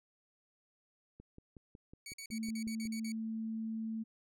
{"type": "click train", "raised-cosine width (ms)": 3, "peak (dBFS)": -39, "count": 10, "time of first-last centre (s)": [1.2, 2.854], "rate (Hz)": 5.44}
{"type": "tone bursts", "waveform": "15% pulse", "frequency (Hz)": 2252, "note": "C#7", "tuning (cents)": 27, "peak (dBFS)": -38, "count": 9, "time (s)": [2.06, 3.12], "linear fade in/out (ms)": 2, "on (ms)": 76, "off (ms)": 47}
{"type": "tone", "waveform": "sine", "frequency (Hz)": 222.4, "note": "A3", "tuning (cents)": 19, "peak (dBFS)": -36, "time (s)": [2.31, 4.04], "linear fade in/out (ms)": 20}
{"effects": []}